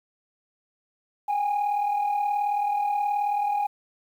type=tone pair together; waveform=sine; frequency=785.3 / 824 Hz; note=G5 / G#5; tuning=+3 / -14 cents; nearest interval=minor second; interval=83 cents; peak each=-28 / -21 dBFS; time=1.28-3.67 s; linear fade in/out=10 ms; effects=tanh soft clip ceiling -20 dBFS + 9-bit